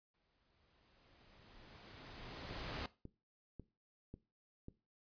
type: noise with exponential growth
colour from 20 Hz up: pink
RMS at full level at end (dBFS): -42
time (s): 0.14-2.86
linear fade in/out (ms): 2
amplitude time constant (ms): 590
type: click train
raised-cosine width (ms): 3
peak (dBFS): -36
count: 5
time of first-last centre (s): 2.51-4.684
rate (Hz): 1.84
effects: noise-tail reverb RT60 0.3 s tail -18 dB re dry + resampled to 11025 Hz